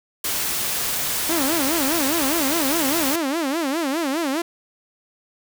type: noise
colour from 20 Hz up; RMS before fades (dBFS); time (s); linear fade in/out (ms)
white; -24; 0.24-3.16; 5
type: tone with vibrato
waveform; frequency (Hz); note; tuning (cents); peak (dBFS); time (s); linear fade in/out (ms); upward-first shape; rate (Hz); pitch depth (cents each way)
sawtooth; 300.2; D4; +38; -17; 1.29-4.42; 5; sine; 4.9; 230
effects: none